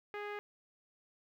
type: tone with low-pass filter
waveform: sawtooth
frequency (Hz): 413.2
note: G#4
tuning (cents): -9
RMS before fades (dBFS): -42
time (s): 0.14-0.39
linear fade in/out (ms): 0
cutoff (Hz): 2100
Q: 2.2
effects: 12-bit